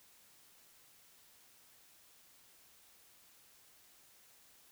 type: silence
effects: white hiss -64 dBFS RMS until 4.71 s